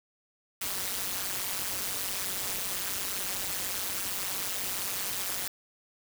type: noise with amplitude modulation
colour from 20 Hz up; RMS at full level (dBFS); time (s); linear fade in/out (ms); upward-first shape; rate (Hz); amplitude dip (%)
white; -29; 0.61-5.48; 5; sine; 191; 100
effects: none